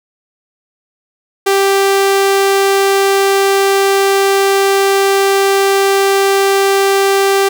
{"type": "tone", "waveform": "sawtooth", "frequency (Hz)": 392.5, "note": "G4", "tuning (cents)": 2, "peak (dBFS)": -5, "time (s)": [1.46, 7.49], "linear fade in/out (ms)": 10, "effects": []}